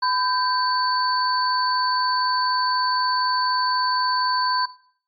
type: tone cluster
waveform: sine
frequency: 1005 / 1567 / 4488 Hz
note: B5 / G6 / C#8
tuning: +30 / -1 / +21 cents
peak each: -20 / -27 / -25 dBFS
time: 0.02-4.66 s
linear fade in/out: 10 ms
effects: noise-tail reverb RT60 0.5 s tail -17 dB re dry + MP3 64 kbps